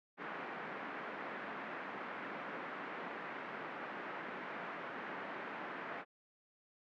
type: band-pass noise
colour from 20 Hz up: white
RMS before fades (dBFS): -45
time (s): 0.17-6.05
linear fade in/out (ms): 50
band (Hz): 180 to 1900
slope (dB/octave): 24
effects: none